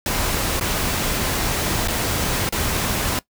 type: noise with dropouts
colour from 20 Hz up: pink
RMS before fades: -22 dBFS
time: 0.06-3.19 s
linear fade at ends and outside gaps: 1 ms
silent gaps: 0.597-0.61 / 1.875-1.883 / 2.49-2.524 s
effects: noise-tail reverb RT60 0.1 s tail -19 dB re dry